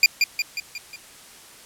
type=tone with echo; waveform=25% pulse; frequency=2400 Hz; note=D7; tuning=37 cents sharp; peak=-6 dBFS; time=0.03-0.06 s; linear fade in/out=2 ms; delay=180 ms; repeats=5; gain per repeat=-5 dB; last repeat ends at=0.96 s; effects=white hiss -46 dBFS RMS until 1.65 s + low-pass 11000 Hz 12 dB/octave